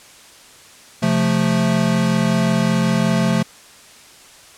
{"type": "chord", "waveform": "square", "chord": "F major", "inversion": "second", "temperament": "equal with one note detuned", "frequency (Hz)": [131.72, 174.61, 220], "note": ["C3", "F3", "A3"], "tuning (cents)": [12, 0, 0], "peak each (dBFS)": [-23, -19, -19], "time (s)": [1.02, 3.43], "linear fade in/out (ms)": 10, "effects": ["white hiss -44 dBFS RMS until 4.57 s", "low-pass 9000 Hz 12 dB/octave"]}